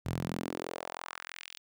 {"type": "tone with high-pass filter sweep", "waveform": "sawtooth", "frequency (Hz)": 43.02, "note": "F1", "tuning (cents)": -25, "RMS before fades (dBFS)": -39, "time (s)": [0.05, 1.59], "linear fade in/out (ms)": 20, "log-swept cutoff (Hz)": [100, 3500], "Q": 2, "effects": []}